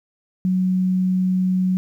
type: tone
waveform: sine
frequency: 185 Hz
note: F#3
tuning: in tune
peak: -16 dBFS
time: 0.45-1.77 s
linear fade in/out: 0 ms
effects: 9-bit